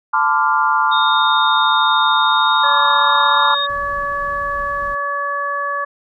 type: chord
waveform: sine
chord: D minor seventh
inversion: second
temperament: equal with one note detuned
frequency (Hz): 880 / 1021.4 / 1174.7 / 1396.9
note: A5 / C6 / D6 / F6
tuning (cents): 0 / -42 / 0 / 0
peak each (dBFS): -18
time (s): 0.13-3.55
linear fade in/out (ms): 10
type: tone with pitch glide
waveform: sine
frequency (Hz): 3682 to 3712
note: A#7 to A#7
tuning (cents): -22 to -8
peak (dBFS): -18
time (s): 0.91-3.67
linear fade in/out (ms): 20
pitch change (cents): +14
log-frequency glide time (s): 2.13-2.56
type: harmonic tone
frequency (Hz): 569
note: C#5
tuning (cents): +45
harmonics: 1 / 2 / 3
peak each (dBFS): -27 / -20 / -24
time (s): 2.63-5.85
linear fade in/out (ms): 10
type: noise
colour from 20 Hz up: brown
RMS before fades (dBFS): -36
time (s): 3.69-4.95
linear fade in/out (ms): 5
effects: none